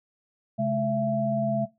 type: tone cluster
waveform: sine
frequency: 133.7 / 213 / 670 Hz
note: C3 / G#3 / E5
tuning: +38 / +44 / +28 cents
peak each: -30 / -27 / -26 dBFS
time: 0.58-1.66 s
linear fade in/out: 20 ms
effects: noise-tail reverb RT60 0.2 s tail -17 dB re dry